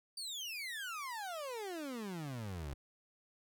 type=exponential sweep; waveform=30% pulse; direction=down; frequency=4699 to 65.41 Hz; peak=-38 dBFS; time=0.17-2.74 s; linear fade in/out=5 ms; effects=none